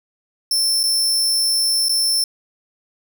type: tone with dropouts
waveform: sawtooth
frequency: 5350 Hz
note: E8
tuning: 25 cents sharp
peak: -13 dBFS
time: 0.51-2.24 s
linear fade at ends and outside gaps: 2 ms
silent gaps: 0.832-0.837 / 1.885-1.893 s
effects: none